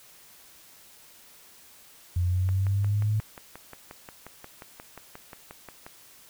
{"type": "linear sweep", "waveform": "sine", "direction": "up", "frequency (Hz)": [87.31, 108.2], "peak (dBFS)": -22, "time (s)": [2.16, 3.2], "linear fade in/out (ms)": 5}
{"type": "click train", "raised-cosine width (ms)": 0.5, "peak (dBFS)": -26, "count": 20, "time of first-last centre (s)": [2.49, 5.865], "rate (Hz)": 5.63}
{"effects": ["white hiss -53 dBFS RMS until 6.29 s"]}